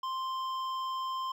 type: tone with hard clipping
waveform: sine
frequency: 1046.5 Hz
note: C6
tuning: in tune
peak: -34 dBFS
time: 0.03-1.32 s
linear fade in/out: 5 ms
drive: 9 dB
effects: none